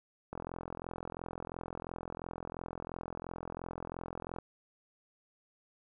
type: click train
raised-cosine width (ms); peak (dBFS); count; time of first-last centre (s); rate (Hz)
1; -26; 175; 0.33-4.386; 42.9
effects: none